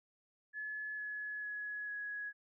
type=tone with pitch steps; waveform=sine; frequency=1711 / 1698.2 / 1685.5 / 1672.9 Hz; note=A6 / G#6 / G#6 / G#6; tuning=-49 / +38 / +25 / +12 cents; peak=-39 dBFS; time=0.53-2.33 s; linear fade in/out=50 ms; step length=450 ms; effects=none